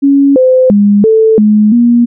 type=tone with pitch steps; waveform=sine; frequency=278.7 / 514 / 203.9 / 441.9 / 211.5 / 238.2 Hz; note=C#4 / C5 / G#3 / A4 / G#3 / A#3; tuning=+9 / -31 / -32 / +7 / +32 / +38 cents; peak=-3 dBFS; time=0.02-2.06 s; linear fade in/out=20 ms; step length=340 ms; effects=none